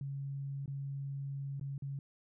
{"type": "tone with dropouts", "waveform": "sine", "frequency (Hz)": 138.59, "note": "C#3", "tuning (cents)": 0, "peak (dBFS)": -37, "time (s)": [0.01, 1.99], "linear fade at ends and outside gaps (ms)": 2, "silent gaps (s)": [[0.659, 0.678], [1.597, 1.611], [1.78, 1.822]], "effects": []}